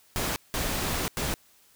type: noise bursts at uneven times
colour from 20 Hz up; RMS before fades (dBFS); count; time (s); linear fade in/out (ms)
pink; -29; 3; 0.16-0.36 / 0.54-1.08 / 1.17-1.34; 0
effects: white hiss -60 dBFS RMS until 1.75 s